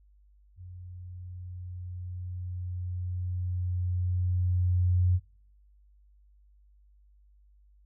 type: tone with level ramp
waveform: sine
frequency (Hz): 90.1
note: F#2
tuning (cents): -45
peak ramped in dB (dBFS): -42 to -20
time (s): 0.56-5.2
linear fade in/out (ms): 50
effects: noise-tail reverb RT60 0.6 s tail -25 dB re dry + added 50 Hz sine -57 dBFS peak until 7.85 s